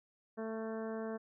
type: harmonic tone with a mistuned harmonic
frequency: 221.9 Hz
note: A3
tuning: 15 cents sharp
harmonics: 1 / 2 / 3 / 4 / 5 / 6 / 7 / 8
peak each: -41 / -41 / -45 / -54 / -52 / -57 / -54 / -59 dBFS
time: 0.37-1.18 s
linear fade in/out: 20 ms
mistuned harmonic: 6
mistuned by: +20 cents
effects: none